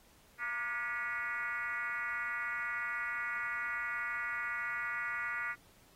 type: tone with frequency modulation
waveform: sine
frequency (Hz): 1691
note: G#6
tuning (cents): +31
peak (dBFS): -34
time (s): 0.38-5.56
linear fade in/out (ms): 50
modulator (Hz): 254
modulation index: 2
effects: pink hiss -64 dBFS RMS until 5.95 s + AAC 48 kbps